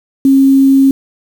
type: tone with quantisation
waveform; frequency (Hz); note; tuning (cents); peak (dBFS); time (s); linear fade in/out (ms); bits
sine; 270.9; C#4; -40; -4; 0.25-0.91; 2; 5
effects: none